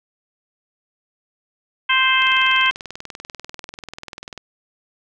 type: harmonic tone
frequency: 523 Hz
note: C5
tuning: 1 cent flat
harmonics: 2 / 3 / 4 / 5 / 6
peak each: -20 / -20 / -20 / -20 / -20 dBFS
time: 1.89-2.71 s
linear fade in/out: 10 ms
type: click train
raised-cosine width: 0.2 ms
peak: -16 dBFS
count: 45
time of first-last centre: 2.22-4.377 s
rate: 20.4 Hz
effects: none